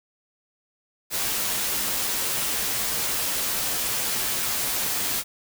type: noise with comb filter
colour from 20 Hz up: white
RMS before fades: -26 dBFS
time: 1.1-5.24 s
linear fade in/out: 50 ms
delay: 12 ms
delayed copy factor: -0.5
effects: none